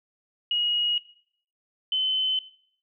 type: tone pair in turn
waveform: sine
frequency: 2891 / 3049 Hz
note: F#7 / G7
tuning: -41 / -49 cents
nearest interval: minor second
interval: 92 cents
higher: second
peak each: -22 dBFS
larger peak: neither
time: 0.51-0.98 / 1.92-2.39 s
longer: neither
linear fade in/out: 2 ms
effects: noise-tail reverb RT60 0.6 s tail -18 dB re dry